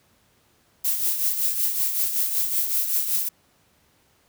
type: noise with tremolo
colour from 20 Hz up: violet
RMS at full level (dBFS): -21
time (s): 0.84-3.29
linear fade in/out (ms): 10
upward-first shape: triangle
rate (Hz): 5.3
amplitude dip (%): 60
effects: pink hiss -62 dBFS RMS until 4.28 s + high-pass 60 Hz 12 dB/octave